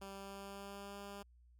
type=tone with pitch glide; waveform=10% pulse; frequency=196 to 200.5 Hz; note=G3 to G3; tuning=0 to +39 cents; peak=-39 dBFS; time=0.01-1.23 s; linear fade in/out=10 ms; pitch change=+39 cents; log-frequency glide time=0.12-0.96 s; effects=added 60 Hz sine -62 dBFS peak until 1.59 s